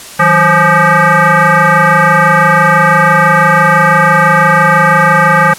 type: tone with frequency modulation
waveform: sine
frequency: 186.5 Hz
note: F#3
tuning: 14 cents sharp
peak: -4 dBFS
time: 0.19-5.54 s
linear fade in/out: 10 ms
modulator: 347 Hz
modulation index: 4.9
effects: white hiss -29 dBFS RMS until 5.58 s + low-pass 11000 Hz 12 dB/octave